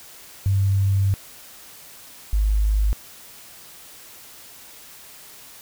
sine tone pair in turn, 97.9 / 51.86 Hz, G2 / G#1, -2 / -2 cents, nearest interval major seventh, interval 1100 cents, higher first, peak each -16 dBFS, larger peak neither, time 0.46-1.14 / 2.33-2.93 s, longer first, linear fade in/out 0 ms, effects white hiss -44 dBFS RMS until 5.61 s

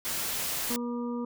white noise, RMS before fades -32 dBFS, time 0.05-0.76 s, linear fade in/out 0 ms
harmonic tone, 240 Hz, B3, 49 cents flat, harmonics 1 / 2 / 4 / 5, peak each -31 / -37 / -43 / -45 dBFS, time 0.7-1.25 s, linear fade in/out 5 ms
effects none

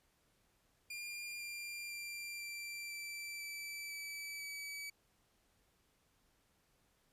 sawtooth tone with pitch steps, 2402 / 2385 / 2369 / 2353 / 2336 / 2320 / 2304 / 2288 Hz, D7 / D7 / D7 / D7 / D7 / D7 / D7 / D7, +38 / +26 / +14 / +3 / -10 / -22 / -34 / -46 cents, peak -40 dBFS, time 0.9-4.9 s, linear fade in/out 5 ms, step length 500 ms, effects pink hiss -75 dBFS RMS until 7.12 s + resampled to 32000 Hz

